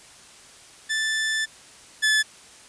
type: tone pair in turn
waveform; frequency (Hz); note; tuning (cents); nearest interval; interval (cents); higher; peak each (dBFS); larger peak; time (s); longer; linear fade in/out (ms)
sawtooth; 1760 / 1731.8; A6 / A6; 0 / -28; unison; 28; first; -19 / -14; second; 0.89-1.46 / 2.02-2.23; first; 20
effects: white hiss -48 dBFS RMS until 2.68 s + resampled to 22050 Hz